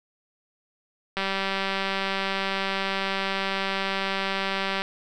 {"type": "click train", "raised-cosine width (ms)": 0.3, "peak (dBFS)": -11, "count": 709, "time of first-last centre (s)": [1.17, 4.819], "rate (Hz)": 194, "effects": []}